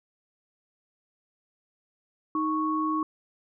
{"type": "tone pair together", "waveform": "sine", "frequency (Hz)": [312.2, 1107.1], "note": ["D#4", "C#6"], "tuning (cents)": [6, -3], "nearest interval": "octave + minor seventh", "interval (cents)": 2191, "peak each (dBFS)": -27, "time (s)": [2.35, 3.03], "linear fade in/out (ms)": 2, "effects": []}